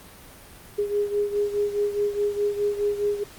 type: beating tone pair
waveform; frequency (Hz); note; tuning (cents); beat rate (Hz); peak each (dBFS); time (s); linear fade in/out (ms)
sine; 410 / 414.8; G#4 / G#4; -22 / -2; 4.8; -23 / -28; 0.78-3.24; 10
effects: pink hiss -46 dBFS RMS until 3.38 s + Opus 32 kbps